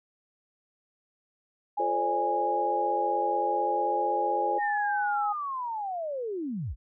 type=tone; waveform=sine; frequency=825 Hz; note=G#5; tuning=12 cents flat; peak=-26 dBFS; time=1.77-5.33 s; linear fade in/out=10 ms
type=chord; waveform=sine; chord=D minor seventh; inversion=first; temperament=equal with one note detuned; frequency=349.2 / 440 / 531.5 / 587.3 Hz; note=F4 / A4 / C5 / D5; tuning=0 / 0 / +27 / 0 cents; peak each=-34 / -34 / -32 / -35 dBFS; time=1.79-4.59 s; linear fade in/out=10 ms
type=linear sweep; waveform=sine; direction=down; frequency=1864.7 to 34.65 Hz; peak=-30 dBFS; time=4.58-6.76 s; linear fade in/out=50 ms
effects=none